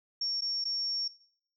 sine tone with dropouts, 5500 Hz, F8, 27 cents flat, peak -29 dBFS, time 0.21-1.08 s, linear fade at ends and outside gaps 5 ms, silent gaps 0.409-0.419 / 0.642-0.652 s, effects noise-tail reverb RT60 0.7 s tail -24 dB re dry

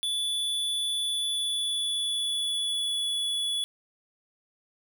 square tone with pitch glide, 3457 to 3411 Hz, A7 to G#7, -31 to +46 cents, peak -27 dBFS, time 0.03-3.64 s, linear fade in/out 0 ms, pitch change -23 cents, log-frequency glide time 0.97-3.04 s, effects none

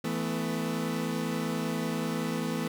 30% pulse chord, E suspended fourth, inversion none, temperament equal with one note detuned, 164.81 / 220 / 250.2 Hz, E3 / A3 / B3, 0 / 0 / +23 cents, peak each -31 dBFS, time 0.04-2.68 s, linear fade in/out 5 ms, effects none

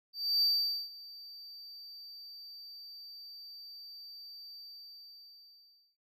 triangle tone with ADSR envelope, 4638 Hz, D8, 22 cents flat, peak -23 dBFS, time 0.13-5.97 s, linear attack 290 ms, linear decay 470 ms, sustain -22 dB, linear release 1400 ms, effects none

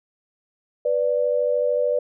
sine tone pair together, 493.9 / 587.3 Hz, B4 / D5, 0 / 0 cents, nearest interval minor third, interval 300 cents, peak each -21 dBFS, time 0.85-1.99 s, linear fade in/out 5 ms, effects none

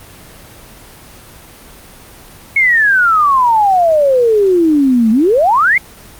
sine exponential two-way sweep, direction down then up, 2209 to 214.2 to 2209 Hz, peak -7 dBFS, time 2.56-5.78 s, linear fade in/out 5 ms, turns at 5.11 s, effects pink hiss -37 dBFS RMS until 6.19 s + Opus 24 kbps

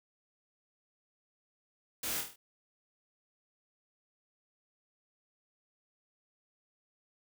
white noise with echo, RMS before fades -37 dBFS, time 2.03-2.21 s, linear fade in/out 5 ms, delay 25 ms, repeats 6, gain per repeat -4 dB, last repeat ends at 2.36 s, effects none

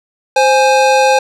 square tone pair together, 523.7 / 830.6 Hz, C5 / G#5, +1 / 0 cents, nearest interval minor sixth, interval 799 cents, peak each -11 dBFS, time 0.36-1.19 s, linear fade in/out 5 ms, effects low-pass 7000 Hz 12 dB/octave

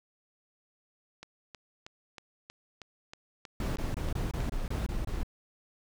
click train, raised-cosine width 0.2 ms, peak -27 dBFS, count 11, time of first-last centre 1.23-4.405 s, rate 3.15 Hz
brown noise bursts, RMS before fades -32 dBFS, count 9, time 3.6-5.232 s, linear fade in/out 2 ms, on 160 ms, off 24 ms
effects none

